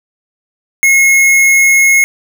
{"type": "tone", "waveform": "square", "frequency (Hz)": 2167, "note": "C#7", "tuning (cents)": -40, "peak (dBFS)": -6, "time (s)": [0.83, 2.04], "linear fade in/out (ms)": 0, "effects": []}